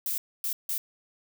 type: noise bursts at uneven times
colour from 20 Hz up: violet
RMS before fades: -30 dBFS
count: 3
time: 0.06-0.18 / 0.44-0.53 / 0.69-0.78 s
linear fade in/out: 2 ms
effects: none